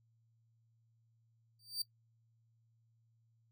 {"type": "tone with exponential growth", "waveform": "40% pulse", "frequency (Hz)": 4640, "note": "D8", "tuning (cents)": -22, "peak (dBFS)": -31, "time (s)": [1.59, 1.82], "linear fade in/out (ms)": 5, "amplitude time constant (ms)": 50, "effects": ["noise-tail reverb RT60 0.1 s tail -18 dB re dry", "added 114 Hz sine -70 dBFS peak until 3.51 s"]}